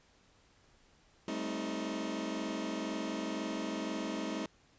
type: chord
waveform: sawtooth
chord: A half-diminished seventh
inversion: third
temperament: just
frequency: 198 / 220 / 264 / 316.8 Hz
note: G3 / A3 / C4 / Eb4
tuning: +18 / 0 / +16 / +31 cents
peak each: -38 / -37 / -37 / -35 dBFS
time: 1.28-4.46 s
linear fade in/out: 2 ms
effects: pink hiss -66 dBFS RMS until 4.78 s + resampled to 16000 Hz